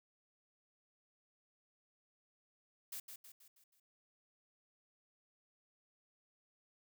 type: noise with echo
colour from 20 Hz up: blue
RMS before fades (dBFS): -45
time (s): 2.92-3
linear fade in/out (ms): 5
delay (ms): 160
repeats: 5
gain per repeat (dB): -6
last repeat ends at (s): 3.8
effects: none